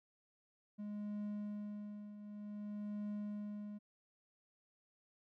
triangle tone with tremolo, 207.7 Hz, G#3, in tune, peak -37 dBFS, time 0.78-3.79 s, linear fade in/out 20 ms, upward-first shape triangle, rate 0.54 Hz, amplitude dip 70%, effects none

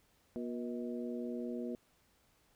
harmonic tone with a mistuned harmonic, 120.3 Hz, B2, 45 cents flat, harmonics 2 / 3 / 4 / 5, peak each -39 / -43 / -45 / -49 dBFS, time 0.36-1.75 s, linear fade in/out 0 ms, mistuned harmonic 5, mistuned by +83 cents, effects pink hiss -71 dBFS RMS until 2.55 s

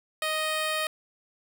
10% pulse tone, 623 Hz, D#5, 2 cents sharp, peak -18 dBFS, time 0.22-0.87 s, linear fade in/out 2 ms, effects none

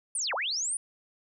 sine linear two-way sweep, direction down then up, 9750 to 470 to 9750 Hz, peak -28 dBFS, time 0.15-0.77 s, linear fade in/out 2 ms, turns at 0.34 s, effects none

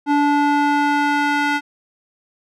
square tone with band-pass filter sweep, 290 Hz, D4, 22 cents flat, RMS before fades -17 dBFS, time 0.06-1.61 s, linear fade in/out 50 ms, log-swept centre 690 to 1600 Hz, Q 1.1, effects none

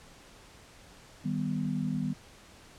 sine chord, Eb augmented, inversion none, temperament equal, 155.56 / 196 / 246.9 Hz, Eb3 / G3 / B3, 0 / 0 / 0 cents, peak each -33 dBFS, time 1.24-2.14 s, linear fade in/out 20 ms, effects pink hiss -54 dBFS RMS until 2.78 s + low-pass 9000 Hz 12 dB/octave

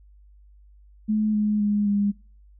sine tone with pitch steps, 214.3 / 210.5 / 206.8 / 203.1 Hz, A3 / G#3 / G#3 / G#3, -45 / +24 / -7 / -38 cents, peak -19 dBFS, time 1.08-2.12 s, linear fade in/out 20 ms, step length 260 ms, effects noise-tail reverb RT60 0.4 s tail -26 dB re dry + added 50 Hz sine -49 dBFS peak until 2.59 s

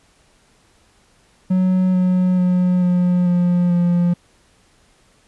triangle tone with pitch steps, 185 / 182.88 / 180.77 / 178.7 / 176.65 / 174.62 Hz, F#3 / F#3 / F#3 / F3 / F3 / F3, 0 / -20 / -40 / +40 / +20 / 0 cents, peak -11 dBFS, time 1.5-4.14 s, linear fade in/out 10 ms, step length 440 ms, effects pink hiss -56 dBFS RMS until 5.27 s + resampled to 24000 Hz

